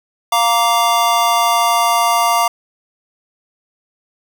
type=chord; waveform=square; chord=Bb major; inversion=second; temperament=just; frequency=699.2 / 932.3 / 1165.4 Hz; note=F5 / Bb5 / D6; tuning=+2 / 0 / -14 cents; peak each=-17 dBFS; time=0.32-2.48 s; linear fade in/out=5 ms; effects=none